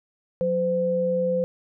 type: tone pair together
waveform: sine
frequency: 181.1 / 512.2 Hz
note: F#3 / C5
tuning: -37 / -37 cents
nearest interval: octave + tritone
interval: 1800 cents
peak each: -28 / -21 dBFS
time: 0.41-1.44 s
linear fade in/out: 0 ms
effects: none